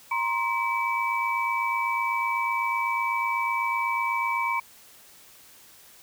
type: tone cluster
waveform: sine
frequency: 943 / 1051 / 2297 Hz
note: A#5 / C6 / D7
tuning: +20 / +7 / -39 cents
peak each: -28 dBFS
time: 0.11-4.6 s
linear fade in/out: 5 ms
effects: white hiss -52 dBFS RMS until 6.02 s